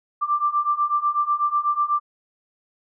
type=beating tone pair; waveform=sine; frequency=1174.7 / 1182.8 Hz; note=D6 / D6; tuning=0 / +12 cents; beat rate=8.1 Hz; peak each=-23 / -21 dBFS; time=0.21-2 s; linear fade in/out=20 ms; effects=none